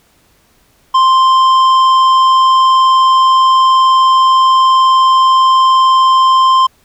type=tone with tanh clipping; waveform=sine; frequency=1046.5 Hz; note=C6; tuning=in tune; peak=-7 dBFS; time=0.94-6.67 s; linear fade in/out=10 ms; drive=9 dB; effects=pink hiss -52 dBFS RMS until 6.84 s